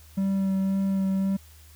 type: tone with vibrato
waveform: triangle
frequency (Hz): 193.3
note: G3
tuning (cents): -24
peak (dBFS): -20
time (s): 0.17-1.37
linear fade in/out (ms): 10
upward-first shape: sine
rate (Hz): 1.9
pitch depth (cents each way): 13
effects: added 77 Hz sine -49 dBFS peak until 1.75 s + white hiss -55 dBFS RMS until 1.75 s